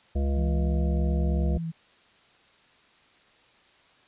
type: harmonic tone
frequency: 69.3 Hz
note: C#2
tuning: in tune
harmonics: 1 / 3 / 5 / 7 / 9 / 10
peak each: -23 / -33 / -37 / -39 / -40 / -44 dBFS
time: 0.15-1.58 s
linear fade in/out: 10 ms
type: tone with vibrato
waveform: sine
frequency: 164.81 Hz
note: E3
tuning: in tune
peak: -29 dBFS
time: 0.36-1.72 s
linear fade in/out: 20 ms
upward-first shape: sine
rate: 4.3 Hz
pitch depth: 20 cents each way
effects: white hiss -59 dBFS RMS until 4.07 s + resampled to 8000 Hz